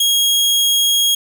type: tone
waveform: sawtooth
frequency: 3282 Hz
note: G#7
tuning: 21 cents flat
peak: -9 dBFS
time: 0-1.15 s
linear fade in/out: 5 ms
effects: 7-bit